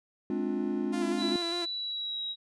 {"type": "chord", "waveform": "triangle", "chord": "D half-diminished seventh", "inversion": "second", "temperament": "just", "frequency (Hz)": [211.4, 264.3, 293.7, 352.4], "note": ["Ab3", "C4", "D4", "F4"], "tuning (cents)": [31, 18, 0, 16], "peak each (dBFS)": -32, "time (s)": [0.3, 1.36], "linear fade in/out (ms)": 2}
{"type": "tone with vibrato", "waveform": "sawtooth", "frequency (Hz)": 343.8, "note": "F4", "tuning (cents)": -27, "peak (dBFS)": -29, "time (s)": [0.92, 1.66], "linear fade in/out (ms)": 20, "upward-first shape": "square", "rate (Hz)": 5, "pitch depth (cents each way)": 28}
{"type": "tone with pitch glide", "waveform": "sine", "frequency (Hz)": [3951, 3836], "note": ["B7", "A#7"], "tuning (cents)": [0, 49], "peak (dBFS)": -32, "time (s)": [1.17, 2.36], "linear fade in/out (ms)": 50, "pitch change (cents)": -51, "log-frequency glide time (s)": [1.7, 2.25]}
{"effects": ["resampled to 24000 Hz"]}